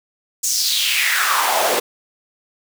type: noise with high-pass filter sweep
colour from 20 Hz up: pink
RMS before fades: -18 dBFS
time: 0.43-1.8 s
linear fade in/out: 10 ms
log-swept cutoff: 7100 to 450 Hz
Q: 3.7
effects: none